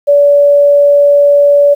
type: tone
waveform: sine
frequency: 574 Hz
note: D5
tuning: 40 cents flat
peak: -3 dBFS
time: 0.07-1.75 s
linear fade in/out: 20 ms
effects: 7-bit